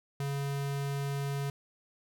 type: tone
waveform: square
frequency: 140.1 Hz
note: C#3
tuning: 19 cents sharp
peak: -32 dBFS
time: 0.2-1.5 s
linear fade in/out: 2 ms
effects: none